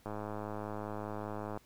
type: click train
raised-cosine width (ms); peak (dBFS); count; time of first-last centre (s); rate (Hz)
1; -26; 160; 0.06-1.574; 105
effects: pink hiss -65 dBFS RMS until 1.65 s